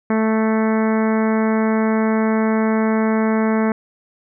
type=harmonic tone; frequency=220 Hz; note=A3; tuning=in tune; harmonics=1 / 2 / 3 / 4 / 5 / 6 / 7 / 8 / 9 / 10; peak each=-16 / -22 / -26 / -28 / -30 / -32 / -33 / -34 / -35 / -36 dBFS; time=0.1-3.72 s; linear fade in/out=2 ms; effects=none